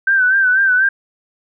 sine tone with vibrato, 1538 Hz, G6, 33 cents flat, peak -10 dBFS, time 0.07-0.89 s, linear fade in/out 5 ms, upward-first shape sine, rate 4.1 Hz, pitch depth 66 cents each way, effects none

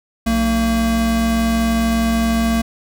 square tone pair together, 60.82 / 227.4 Hz, B1 / A#3, -26 / -43 cents, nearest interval octave + major seventh, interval 2283 cents, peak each -22 / -16 dBFS, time 0.26-2.62 s, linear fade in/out 10 ms, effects none

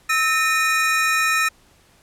square tone cluster, 1302 / 1827 / 2462 Hz, E6 / A#6 / D#7, -22 / -35 / -19 cents, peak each -22 dBFS, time 0.09-1.49 s, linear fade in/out 10 ms, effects pink hiss -55 dBFS RMS until 2.02 s + low-pass 12000 Hz 12 dB/octave

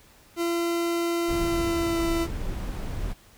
40% pulse tone with pitch glide, 340.4 to 334.4 Hz, F4 to E4, -44 to +25 cents, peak -23 dBFS, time 0.36-2.28 s, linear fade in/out 50 ms, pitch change -31 cents, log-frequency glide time 1.35-2.02 s
brown noise, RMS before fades -31 dBFS, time 1.28-3.14 s, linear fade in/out 20 ms
effects pink hiss -55 dBFS RMS until 3.37 s

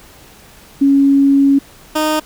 sine / 15% pulse tone pair in turn, 277.2 / 308.7 Hz, C#4 / D#4, 0 / -14 cents, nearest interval major second, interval 186 cents, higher second, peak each -7 dBFS, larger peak neither, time 0.81-1.59 / 1.95-2.2 s, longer first, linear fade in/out 10 ms, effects pink hiss -42 dBFS RMS until 2.25 s

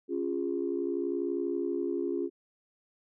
sine chord, Db major, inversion none, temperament equal with one note detuned, 277.2 / 349.2 / 409.8 Hz, Db4 / F4 / Ab4, 0 / 0 / -23 cents, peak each -34 / -31 / -34 dBFS, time 0.08-2.3 s, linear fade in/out 50 ms, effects tanh soft clip ceiling -19 dBFS

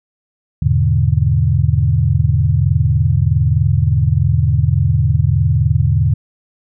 sine chord, E dominant seventh, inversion none, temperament equal, 82.41 / 103.83 / 123.47 / 146.83 Hz, E2 / G#2 / B2 / D3, 0 / 0 / 0 / 0 cents, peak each -16 dBFS, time 0.62-6.14 s, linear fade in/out 5 ms, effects none

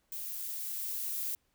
violet noise with level ramp, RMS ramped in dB -40 to -35 dBFS, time 0.12-1.35 s, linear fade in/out 2 ms, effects pink hiss -75 dBFS RMS until 1.54 s

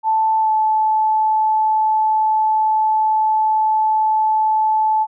sine tone with pitch glide, 880 to 868.9 Hz, A5 to A5, 0 to -22 cents, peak -13 dBFS, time 0.03-5.07 s, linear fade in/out 50 ms, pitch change -22 cents, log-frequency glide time 0.4-0.5 s, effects none

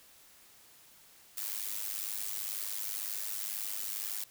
blue noise with amplitude modulation, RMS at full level -34 dBFS, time 1.37-4.24 s, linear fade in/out 5 ms, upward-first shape sine, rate 102 Hz, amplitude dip 80%, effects white hiss -59 dBFS RMS until 4.3 s

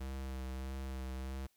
square tone with vibrato, 65.8 Hz, C2, 10 cents sharp, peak -40 dBFS, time 0-1.47 s, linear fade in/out 10 ms, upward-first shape sine, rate 1.6 Hz, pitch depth 23 cents each way, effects white hiss -75 dBFS RMS until 1.56 s

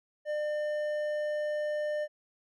triangle tone with hard clipping, 600 Hz, D5, 37 cents sharp, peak -31 dBFS, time 0.25-2.08 s, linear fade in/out 50 ms, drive 10 dB, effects none

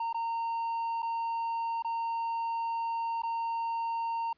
triangle tone with dropouts, 920 Hz, A#5, 23 cents flat, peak -28 dBFS, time 0-4.33 s, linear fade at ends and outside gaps 5 ms, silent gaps 0.129-0.144 / 1.022-1.027 / 1.824-1.846 / 3.221-3.233 s, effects pink hiss -72 dBFS RMS until 4.37 s + resampled to 11025 Hz

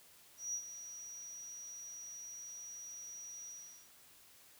sine tone with ADSR envelope, 5790 Hz, F#8, 38 cents flat, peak -35 dBFS, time 0.37-3.9 s, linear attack 170 ms, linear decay 73 ms, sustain -11 dB, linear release 410 ms, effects white hiss -62 dBFS RMS until 4.59 s

